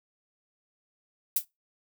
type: noise with exponential decay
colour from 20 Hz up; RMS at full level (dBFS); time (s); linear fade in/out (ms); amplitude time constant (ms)
violet; -19; 1.36-1.45; 5; 19
effects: noise-tail reverb RT60 0.2 s tail -22 dB re dry